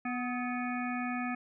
harmonic tone with a mistuned harmonic, 246.2 Hz, B3, 5 cents flat, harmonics 1 / 3 / 5 / 7 / 9 / 10, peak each -34 / -39 / -41 / -42 / -44 / -44 dBFS, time 0.05-1.35 s, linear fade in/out 5 ms, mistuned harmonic 5, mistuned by +46 cents, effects none

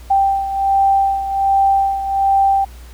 sine beating tone pair, 784 / 785.3 Hz, G5 / G5, 0 / +3 cents, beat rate 1.3 Hz, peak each -13 / -19 dBFS, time 0.1-2.65 s, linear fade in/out 10 ms, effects added 60 Hz sine -34 dBFS peak until 2.93 s + pink hiss -45 dBFS RMS until 2.93 s

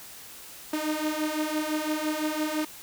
sawtooth beating tone pair, 303.8 / 309.7 Hz, D#4 / D#4, -41 / -8 cents, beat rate 5.9 Hz, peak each -27 / -25 dBFS, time 0.73-2.65 s, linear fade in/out 5 ms, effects white hiss -45 dBFS RMS until 2.82 s

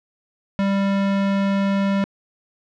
square tone, 197.1 Hz, G3, 10 cents sharp, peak -18 dBFS, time 0.59-2.04 s, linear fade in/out 0 ms, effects low-pass 3000 Hz 12 dB/octave

